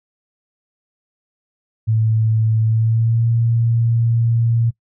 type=tone with pitch glide; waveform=sine; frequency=110.8 to 115.97 Hz; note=A2 to A#2; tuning=+13 to -9 cents; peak=-13 dBFS; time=1.87-4.71 s; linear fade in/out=20 ms; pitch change=+78 cents; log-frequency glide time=2.64-3.28 s; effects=noise-tail reverb RT60 0.1 s tail -21 dB re dry